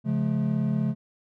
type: chord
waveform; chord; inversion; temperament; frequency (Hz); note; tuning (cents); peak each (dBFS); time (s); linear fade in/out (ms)
triangle; Db augmented; none; equal with one note detuned; 138.59 / 174.61 / 214.7; Db3 / F3 / A3; 0 / 0 / -42; -25 / -27 / -24; 0.04-0.95; 50
effects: none